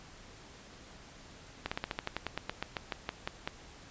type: slowing click train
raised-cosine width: 0.3 ms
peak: -17 dBFS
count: 17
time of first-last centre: 1.66-3.475 s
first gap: 55 ms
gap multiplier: 1.09
effects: pink hiss -53 dBFS RMS until 3.9 s + resampled to 16000 Hz